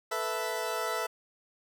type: chord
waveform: 20% pulse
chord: A suspended second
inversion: none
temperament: equal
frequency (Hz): 440 / 493.9 / 659.3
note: A4 / B4 / E5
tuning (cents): 0 / 0 / 0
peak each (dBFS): -31 / -31 / -29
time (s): 0.11-1.07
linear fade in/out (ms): 10
effects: none